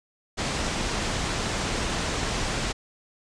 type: low-pass noise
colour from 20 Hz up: pink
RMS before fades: -28 dBFS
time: 0.37-2.73 s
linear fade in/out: 20 ms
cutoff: 8100 Hz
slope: 24 dB/octave
effects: resampled to 22050 Hz